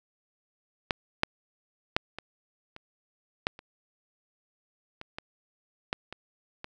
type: clicks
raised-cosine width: 0.3 ms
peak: -9 / -6 / -6 / -21 / -27 / -9 / -29 / -24 / -20 / -12 / -23 / -22 dBFS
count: 12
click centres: 0.908 / 1.234 / 1.965 / 2.186 / 2.764 / 3.469 / 3.591 / 5.014 / 5.185 / 5.929 / 6.126 / 6.644 s
effects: none